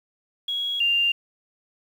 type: tone pair in turn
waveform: sine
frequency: 3322 / 2793 Hz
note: G#7 / F7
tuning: 0 / -1 cents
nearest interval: minor third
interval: 301 cents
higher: first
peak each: -24 / -18 dBFS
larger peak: second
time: 0.48-0.8 / 0.8-1.12 s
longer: neither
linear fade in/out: 5 ms
effects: 8-bit